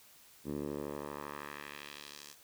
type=tone with band-pass filter sweep; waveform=10% pulse; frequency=72.6 Hz; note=D2; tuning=19 cents flat; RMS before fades=-43 dBFS; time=0.44-2.36 s; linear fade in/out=50 ms; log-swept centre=260 to 7000 Hz; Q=1.2; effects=white hiss -60 dBFS RMS until 2.43 s